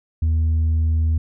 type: tone with tanh clipping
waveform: sine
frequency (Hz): 80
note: D#2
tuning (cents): +49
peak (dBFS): -16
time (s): 0.22-1.18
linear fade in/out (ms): 5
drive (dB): 2
effects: none